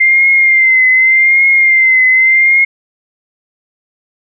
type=tone with vibrato; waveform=sine; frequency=2093 Hz; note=C7; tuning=in tune; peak=-5 dBFS; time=0-2.65 s; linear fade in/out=10 ms; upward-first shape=triangle; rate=0.85 Hz; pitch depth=54 cents each way; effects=none